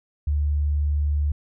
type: tone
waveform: sine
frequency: 73.42 Hz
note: D2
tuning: in tune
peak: -19 dBFS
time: 0.27-1.32 s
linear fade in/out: 5 ms
effects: none